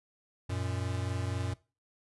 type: tone pair together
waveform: square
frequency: 92.58 / 116.54 Hz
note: F#2 / A#2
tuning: +2 / 0 cents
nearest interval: major third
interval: 398 cents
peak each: -34 / -37 dBFS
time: 0.49-1.54 s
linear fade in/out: 10 ms
effects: noise-tail reverb RT60 0.3 s tail -19 dB re dry + resampled to 24000 Hz